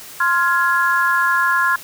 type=chord; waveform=sine; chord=F minor; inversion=second; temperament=just; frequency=1047.7 / 1396.9 / 1676.3 Hz; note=C6 / F6 / Ab6; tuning=+2 / 0 / +16 cents; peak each=-18 dBFS; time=0.2-1.76 s; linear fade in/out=5 ms; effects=white hiss -37 dBFS RMS until 1.83 s